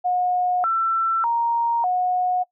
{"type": "tone with pitch steps", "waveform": "sine", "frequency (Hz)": [723, 1340, 934, 728], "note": ["F#5", "E6", "A#5", "F#5"], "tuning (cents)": [-40, 28, 3, -28], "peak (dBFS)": -18, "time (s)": [0.04, 2.44], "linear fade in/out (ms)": 20, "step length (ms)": 600, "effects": ["noise-tail reverb RT60 0.1 s tail -21 dB re dry"]}